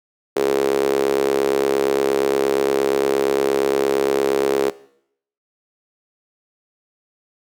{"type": "tone with high-pass filter", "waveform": "sawtooth", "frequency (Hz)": 68.6, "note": "C#2", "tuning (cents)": -17, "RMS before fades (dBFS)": -19, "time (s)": [0.36, 4.7], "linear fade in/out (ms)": 5, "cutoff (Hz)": 410, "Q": 5.3, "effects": ["noise-tail reverb RT60 0.7 s tail -19 dB re dry"]}